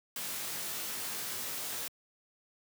white noise with comb filter, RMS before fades -38 dBFS, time 0.16-1.88 s, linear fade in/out 2 ms, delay 19 ms, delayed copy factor +0.85, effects high-pass 100 Hz 12 dB/octave

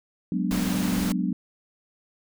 sine chord, G# half-diminished seventh, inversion third, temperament equal, 185 / 207.7 / 246.9 / 293.7 Hz, F#3 / G#3 / B3 / D4, 0 / 0 / 0 / 0 cents, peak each -26 / -30 / -29 / -31 dBFS, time 0.32-1.33 s, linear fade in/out 2 ms
pink noise, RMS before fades -32 dBFS, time 0.51-1.12 s, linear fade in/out 0 ms
effects none

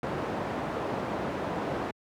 white low-pass noise, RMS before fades -32 dBFS, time 0.03-1.91 s, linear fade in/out 2 ms, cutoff 780 Hz, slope 12 dB/octave, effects high-pass 100 Hz 12 dB/octave

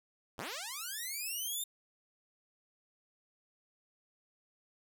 5% pulse linear sweep, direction up, 69.3 to 3658 Hz, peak -28 dBFS, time 0.38-1.64 s, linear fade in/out 5 ms, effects none

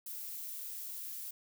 violet noise, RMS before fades -43 dBFS, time 0.06-1.31 s, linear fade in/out 5 ms, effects none

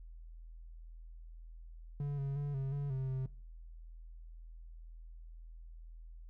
triangle tone with pitch steps, 143.1 / 138.2 / 143.6 / 135 / 142.1 / 132.2 / 131.2 Hz, D3 / C#3 / D3 / C#3 / C#3 / C3 / C3, -45 / -5 / -39 / -45 / +43 / +18 / +5 cents, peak -32 dBFS, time 2-3.26 s, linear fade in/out 2 ms, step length 180 ms, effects noise-tail reverb RT60 0.4 s tail -21 dB re dry + added 41 Hz sine -48 dBFS peak until 6.29 s

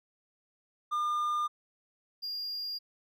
triangle tone pair in turn, 1206 / 4815 Hz, D6 / D8, +46 / +42 cents, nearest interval 2 octaves, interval 2396 cents, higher second, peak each -26 / -33 dBFS, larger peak first, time 0.91-1.48 / 2.22-2.79 s, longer neither, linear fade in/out 20 ms, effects none

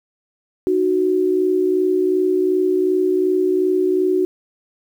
sine tone pair together, 307.3 / 370 Hz, D#4 / F#4, -21 / 0 cents, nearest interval minor third, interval 321 cents, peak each -21 / -15 dBFS, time 0.67-4.25 s, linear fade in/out 0 ms, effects 8-bit

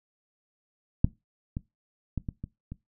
clicks, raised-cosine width 5 ms, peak -6 / -19 / -17 / -20 / -23 / -25 dBFS, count 6, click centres 1.045 / 1.569 / 2.177 / 2.288 / 2.44 / 2.72 s, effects noise-tail reverb RT60 0.2 s tail -20 dB re dry

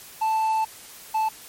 triangle tone pair in turn, 880 / 875.8 Hz, A5 / A5, 0 / -8 cents, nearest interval unison, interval 8 cents, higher first, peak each -18 / -18 dBFS, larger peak neither, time 0.21-0.65 / 1.14-1.29 s, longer first, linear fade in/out 10 ms, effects white hiss -44 dBFS RMS until 1.48 s + MP3 64 kbps

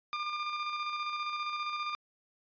sawtooth tone with tremolo, 1200 Hz, D6, 37 cents sharp, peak -28 dBFS, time 0.13-1.95 s, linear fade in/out 0 ms, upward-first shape square, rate 15 Hz, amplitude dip 35%, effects resampled to 11025 Hz

